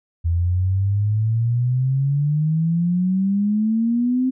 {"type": "exponential sweep", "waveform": "sine", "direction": "up", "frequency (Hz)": [82.8, 261.6], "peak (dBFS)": -16, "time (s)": [0.24, 4.31], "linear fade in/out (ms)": 20, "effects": []}